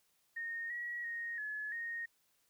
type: tone with pitch steps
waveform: sine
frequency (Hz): 1847 / 1916 / 1864 / 1708 / 1858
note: A#6 / A#6 / A#6 / G#6 / A#6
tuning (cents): -16 / +47 / -1 / +48 / -6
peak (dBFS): -38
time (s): 0.36-2.06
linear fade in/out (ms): 10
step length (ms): 340
effects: white hiss -75 dBFS RMS until 2.49 s